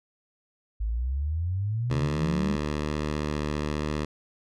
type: exponential sweep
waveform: sine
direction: up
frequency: 51.4 to 210.9 Hz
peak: -25 dBFS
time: 0.8-2.56 s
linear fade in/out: 10 ms
type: tone with vibrato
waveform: 10% pulse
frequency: 75 Hz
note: D2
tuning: 37 cents sharp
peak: -19 dBFS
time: 1.9-4.05 s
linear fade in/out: 5 ms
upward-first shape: triangle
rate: 1.1 Hz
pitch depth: 10 cents each way
effects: low-pass 6000 Hz 12 dB/octave